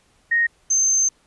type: tone pair in turn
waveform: sine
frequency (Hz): 1864.7 / 6272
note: A#6 / G8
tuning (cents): 0 / 0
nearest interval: octave + major sixth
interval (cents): 2100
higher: second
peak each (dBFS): -15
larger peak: neither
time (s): 0.31-0.47 / 0.7-1.09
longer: second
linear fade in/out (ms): 10
effects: pink hiss -60 dBFS RMS until 1.26 s + resampled to 24000 Hz